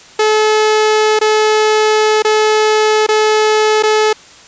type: tone with dropouts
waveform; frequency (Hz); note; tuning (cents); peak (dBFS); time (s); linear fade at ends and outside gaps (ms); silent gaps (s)
sawtooth; 430.5; A4; -38; -5; 0.19-4.13; 5; 1.191-1.212 / 2.223-2.247 / 3.066-3.087 / 3.826-3.834
effects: white hiss -39 dBFS RMS until 4.47 s + resampled to 16000 Hz